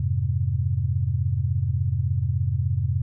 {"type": "chord", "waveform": "sine", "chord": "F minor", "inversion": "none", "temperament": "equal", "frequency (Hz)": [87.31, 103.83, 130.81], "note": ["F2", "Ab2", "C3"], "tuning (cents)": [0, 0, 0], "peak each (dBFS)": -25, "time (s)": [0, 3.02], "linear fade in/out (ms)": 5, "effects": []}